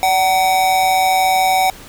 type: tone with amplitude modulation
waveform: square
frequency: 755 Hz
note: F#5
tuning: 35 cents sharp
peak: -10 dBFS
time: 0.03-1.7 s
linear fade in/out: 0 ms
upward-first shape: sine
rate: 173 Hz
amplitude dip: 55%
effects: pink hiss -38 dBFS RMS until 1.88 s